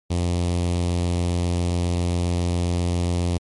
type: tone with notch filter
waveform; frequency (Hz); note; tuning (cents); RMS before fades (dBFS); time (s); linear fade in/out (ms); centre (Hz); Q
sawtooth; 87.4; F2; +2; -22; 0.1-3.38; 10; 1500; 0.78
effects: MP3 48 kbps